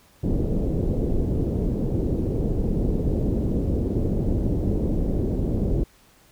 pink low-pass noise, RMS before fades -23 dBFS, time 0.23-5.84 s, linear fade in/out 10 ms, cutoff 450 Hz, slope 24 dB/octave, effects pink hiss -56 dBFS RMS until 6.31 s

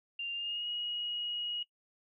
sine tone with pitch glide, 2789 to 2894 Hz, F7 to F#7, -3 to -39 cents, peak -34 dBFS, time 0.19-1.63 s, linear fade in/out 5 ms, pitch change +64 cents, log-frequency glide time 0.33-0.68 s, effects noise-tail reverb RT60 0.1 s tail -19 dB re dry

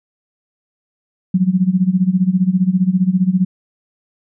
sine tone with tremolo, 185 Hz, F#3, in tune, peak -8 dBFS, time 1.34-3.45 s, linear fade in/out 5 ms, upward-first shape sine, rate 15 Hz, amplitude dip 85%, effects none

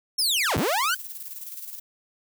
sawtooth linear two-way sweep, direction down then up, 5500 to 67.7 to 1572 Hz, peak -18 dBFS, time 0.18-0.95 s, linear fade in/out 10 ms, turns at 0.57 s
violet noise with tremolo, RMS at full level -36 dBFS, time 0.57-1.8 s, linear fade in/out 10 ms, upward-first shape square, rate 19 Hz, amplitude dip 50%
effects none

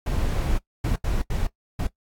brown noise bursts at uneven times, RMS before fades -23 dBFS, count 5, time 0.06-0.58 / 0.84-0.96 / 1.04-1.22 / 1.3-1.47 / 1.79-1.87 s, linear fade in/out 5 ms, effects noise-tail reverb RT60 0.1 s tail -19 dB re dry + AAC 64 kbps

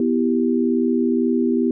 sine chord, E minor, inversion second, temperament equal, 246.9 / 329.6 / 392 Hz, B3 / E4 / G4, 0 / 0 / 0 cents, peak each -18 / -22 / -22 dBFS, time 0-1.71 s, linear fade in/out 2 ms, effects none

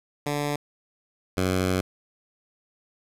10% pulse tone pair in turn, 145.9 / 92.79 Hz, D3 / F#2, -11 / +5 cents, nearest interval minor sixth, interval 784 cents, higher first, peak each -17 / -14 dBFS, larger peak second, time 0.26-0.56 / 1.37-1.81 s, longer second, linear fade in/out 5 ms, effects resampled to 32000 Hz + 8-bit

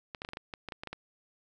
clicks, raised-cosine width 0.3 ms, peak -23 dBFS, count 12, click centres 0.148 / 0.219 / 0.249 / 0.289 / 0.334 / 0.371 / 0.538 / 0.687 / 0.722 / 0.835 / 0.873 / 0.93 s, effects none

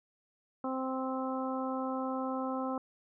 harmonic tone, 261.6 Hz, C4, in tune, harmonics 1 / 2 / 3 / 4 / 5, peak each -35 / -38 / -40 / -41 / -42 dBFS, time 0.64-2.78 s, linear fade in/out 2 ms, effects none

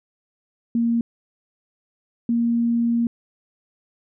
sine tone pair in turn, 233.1 / 234.3 Hz, A#3 / A#3, 0 / +9 cents, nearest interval unison, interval 9 cents, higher second, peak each -17 dBFS, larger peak neither, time 0.75-1.01 / 2.29-3.07 s, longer second, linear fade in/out 2 ms, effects none

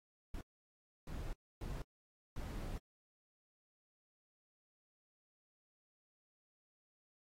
brown noise bursts at uneven times, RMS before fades -43 dBFS, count 4, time 0.34-0.41 / 1.07-1.33 / 1.61-1.82 / 2.36-2.78 s, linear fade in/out 2 ms, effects AAC 48 kbps

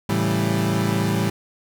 30% pulse chord, A dominant seventh, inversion none, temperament equal, 110 / 138.59 / 164.81 / 196 Hz, A2 / C#3 / E3 / G3, 0 / 0 / 0 / 0 cents, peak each -21 / -27 / -22 / -21 dBFS, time 0.09-1.3 s, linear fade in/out 5 ms, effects none

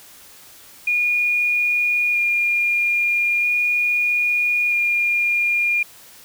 sine tone with vibrato, 2426 Hz, D#7, 44 cents flat, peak -16 dBFS, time 0.87-5.83 s, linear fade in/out 5 ms, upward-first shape square, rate 0.39 Hz, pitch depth 9 cents each way, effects white hiss -45 dBFS RMS until 6.24 s

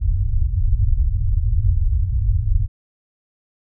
pink low-pass noise, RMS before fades -17 dBFS, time 0-2.68 s, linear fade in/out 50 ms, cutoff 110 Hz, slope 48 dB/octave, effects none

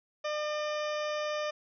harmonic tone, 602 Hz, D5, 43 cents sharp, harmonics 1 / 2 / 3 / 4 / 5 / 6 / 8 / 9 / 10, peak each -32 / -38 / -42 / -44 / -46 / -48 / -50 / -51 / -52 dBFS, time 0.24-1.51 s, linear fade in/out 10 ms, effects none

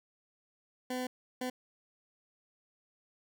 20% pulse tone bursts at uneven times, 252.9 Hz, B3, 41 cents sharp, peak -29 dBFS, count 2, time 0.9-1.07 / 1.41-1.5 s, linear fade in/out 5 ms, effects none

